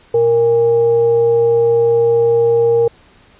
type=tone with frequency modulation; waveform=sine; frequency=466.2 Hz; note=A#4; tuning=in tune; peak=-9 dBFS; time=0.14-2.88 s; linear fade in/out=5 ms; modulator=348 Hz; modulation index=0.28; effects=pink hiss -48 dBFS RMS until 3.39 s + resampled to 8000 Hz